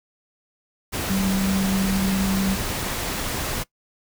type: tone in noise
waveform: sine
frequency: 192.6 Hz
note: G3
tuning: 30 cents flat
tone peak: -20 dBFS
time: 1.09-2.56 s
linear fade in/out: 20 ms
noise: pink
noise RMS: -27 dBFS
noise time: 0.92-3.64 s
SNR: +4 dB
effects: noise-tail reverb RT60 0.1 s tail -20 dB re dry